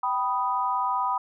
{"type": "chord", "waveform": "sine", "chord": "G augmented", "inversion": "none", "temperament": "equal with one note detuned", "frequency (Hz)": [776.8, 987.8, 1244.5], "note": ["G5", "B5", "D#6"], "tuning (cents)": [-16, 0, 0], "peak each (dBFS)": [-30, -25, -29], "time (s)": [0.03, 1.18], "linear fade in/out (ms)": 5, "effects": []}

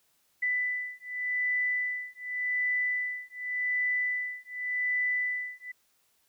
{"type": "beating tone pair", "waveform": "sine", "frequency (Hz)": [1990, 1990.87], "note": ["B6", "B6"], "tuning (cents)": [13, 13], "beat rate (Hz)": 0.87, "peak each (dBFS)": -31, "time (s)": [0.42, 5.72], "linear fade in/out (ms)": 10, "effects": ["white hiss -70 dBFS RMS until 6.28 s"]}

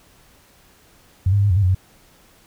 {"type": "tone with pitch steps", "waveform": "sine", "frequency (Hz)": [92.8, 101.3, 100, 102.4, 88.5, 101.8, 91, 93.8], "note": ["F#2", "G#2", "G2", "G#2", "F2", "G#2", "F#2", "F#2"], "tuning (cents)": [6, -43, 35, -24, 23, -34, -28, 24], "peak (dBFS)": -13, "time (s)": [1.26, 1.748], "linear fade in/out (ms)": 5, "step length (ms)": 61, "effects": ["pink hiss -53 dBFS RMS until 2.46 s"]}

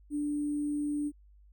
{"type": "tone with sample-and-hold", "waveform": "sine", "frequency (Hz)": 293.7, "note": "D4", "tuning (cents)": 0, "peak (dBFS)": -29, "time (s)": [0.1, 1.12], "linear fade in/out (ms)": 50, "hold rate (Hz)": 8820, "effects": ["added 50 Hz sine -55 dBFS peak until 1.52 s"]}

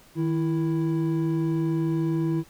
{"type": "tone pair together", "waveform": "triangle", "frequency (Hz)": [157.4, 330.2], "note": ["D#3", "E4"], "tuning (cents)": [20, 3], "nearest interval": "octave + minor second", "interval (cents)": 1283, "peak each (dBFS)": -23, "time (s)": [0.15, 2.44], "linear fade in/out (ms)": 50, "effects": ["pink hiss -54 dBFS RMS until 2.49 s"]}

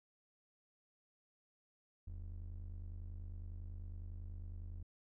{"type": "ring-modulated tone", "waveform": "triangle", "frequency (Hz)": 60.9, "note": "B1", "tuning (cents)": -24, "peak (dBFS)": -39, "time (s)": [2.07, 4.83], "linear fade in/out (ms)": 5, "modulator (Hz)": 25, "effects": []}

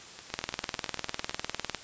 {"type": "two click trains", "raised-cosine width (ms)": 0.2, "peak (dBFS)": [-24, -12], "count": [11, 29], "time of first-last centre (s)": [[0.19, 1.31], [0.34, 1.747]], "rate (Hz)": [8.93, 19.9], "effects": ["white hiss -47 dBFS RMS until 1.83 s", "resampled to 16000 Hz"]}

